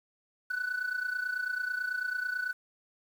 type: tone with amplitude modulation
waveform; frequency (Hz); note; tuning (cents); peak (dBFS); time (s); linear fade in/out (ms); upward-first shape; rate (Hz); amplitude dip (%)
sine; 1491; F#6; +13; -25; 0.5-2.53; 10; sine; 29.1; 80
effects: tanh soft clip ceiling -27 dBFS + 9-bit